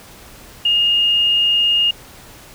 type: tone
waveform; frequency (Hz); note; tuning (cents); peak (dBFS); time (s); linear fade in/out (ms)
sine; 2841; F7; +29; -12; 0.65-1.91; 5
effects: pink hiss -41 dBFS RMS until 2.54 s